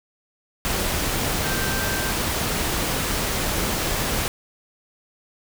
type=tone in noise; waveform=sine; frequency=1566 Hz; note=G6; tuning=2 cents flat; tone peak=-30 dBFS; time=1.44-2.11 s; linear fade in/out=0 ms; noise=pink; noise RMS=-24 dBFS; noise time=0.65-4.28 s; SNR=-9 dB; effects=none